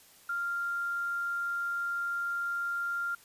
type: tone with quantisation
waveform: sine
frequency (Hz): 1393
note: F6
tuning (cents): -5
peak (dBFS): -30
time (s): 0.29-3.15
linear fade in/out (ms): 5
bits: 9
effects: white hiss -58 dBFS RMS until 3.24 s + resampled to 32000 Hz